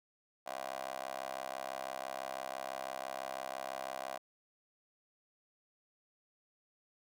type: tone with high-pass filter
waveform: 15% pulse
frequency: 66 Hz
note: C2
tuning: 16 cents sharp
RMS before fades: -42 dBFS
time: 0.46-4.18 s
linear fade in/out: 10 ms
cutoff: 710 Hz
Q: 3.1
effects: none